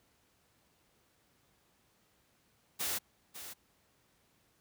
white noise with echo, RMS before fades -35 dBFS, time 2.79-2.99 s, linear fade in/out 20 ms, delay 550 ms, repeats 1, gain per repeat -11 dB, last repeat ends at 3.54 s, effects pink hiss -71 dBFS RMS until 4.6 s + high-pass 60 Hz 12 dB/octave

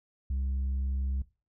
sine tone, 66.5 Hz, C2, 29 cents sharp, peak -25 dBFS, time 0.3-1.22 s, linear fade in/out 5 ms, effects noise-tail reverb RT60 0.3 s tail -20 dB re dry + tanh soft clip ceiling -27 dBFS

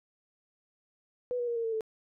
sine tone with pitch steps, 493.9 / 482.6 / 471.6 / 460.8 / 450.3 / 440 Hz, B4 / B4 / A#4 / A#4 / A4 / A4, 0 / -40 / +20 / -20 / +40 / 0 cents, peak -29 dBFS, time 1.31-1.808 s, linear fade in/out 0 ms, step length 83 ms, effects none

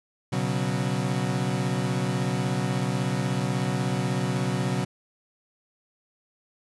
35% pulse chord, B suspended second, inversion none, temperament equal with one note detuned, 123.47 / 139.8 / 185 Hz, B2 / C#3 / F#3, 0 / +15 / 0 cents, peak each -27 dBFS, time 0.32-4.85 s, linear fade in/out 10 ms, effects resampled to 24000 Hz + 10-bit

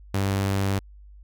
sawtooth tone, 98 Hz, G2, in tune, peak -18 dBFS, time 0.14-0.79 s, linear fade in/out 5 ms, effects added 50 Hz sine -44 dBFS peak until 1.23 s

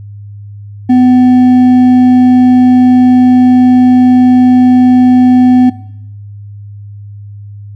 triangle tone with hard clipping, 251.2 Hz, B3, 30 cents sharp, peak -4 dBFS, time 0.89-5.7 s, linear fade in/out 10 ms, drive 8 dB, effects noise-tail reverb RT60 0.8 s tail -18 dB re dry + added 102 Hz sine -25 dBFS peak until 7.75 s

